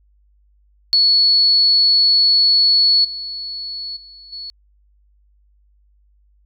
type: tone with level steps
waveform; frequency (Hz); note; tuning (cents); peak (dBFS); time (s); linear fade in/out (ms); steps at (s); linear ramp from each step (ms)
sine; 4400; C#8; -14; -10 / -25 / -38 / -28; 0.93-4.5; 0; 3.04 / 3.96 / 4.32; 10
effects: added 50 Hz sine -53 dBFS peak until 6.45 s